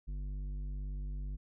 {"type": "tone with tanh clipping", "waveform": "triangle", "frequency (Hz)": 49, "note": "G1", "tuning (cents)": 0, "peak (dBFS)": -38, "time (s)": [0.07, 1.37], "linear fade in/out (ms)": 20, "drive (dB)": 14, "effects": []}